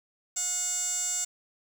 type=tone with band-pass filter; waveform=sawtooth; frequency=720 Hz; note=F#5; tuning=47 cents flat; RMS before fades=-30 dBFS; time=0.36-1.25 s; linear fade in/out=10 ms; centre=7300 Hz; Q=9.8; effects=8-bit